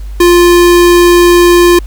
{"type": "tone", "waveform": "square", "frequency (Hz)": 349.5, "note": "F4", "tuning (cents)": 1, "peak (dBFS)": -3, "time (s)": [0.2, 1.79], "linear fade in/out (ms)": 5, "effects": ["added 50 Hz sine -19 dBFS peak until 1.86 s", "pink hiss -42 dBFS RMS until 1.86 s"]}